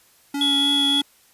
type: tone with vibrato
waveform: square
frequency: 282.2 Hz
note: C#4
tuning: 31 cents sharp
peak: -24 dBFS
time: 0.34-1.02 s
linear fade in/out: 5 ms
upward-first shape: triangle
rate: 3.3 Hz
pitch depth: 15 cents each way
type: tone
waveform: triangle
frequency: 3361 Hz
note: G#7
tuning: 20 cents sharp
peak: -16 dBFS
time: 0.41-1.01 s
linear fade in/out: 2 ms
effects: white hiss -56 dBFS RMS until 1.33 s + resampled to 32000 Hz